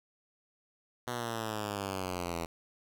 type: exponential sweep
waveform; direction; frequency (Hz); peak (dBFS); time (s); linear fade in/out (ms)
5% pulse; down; 123.47 to 82.3; -23; 1.07-2.46; 5
effects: none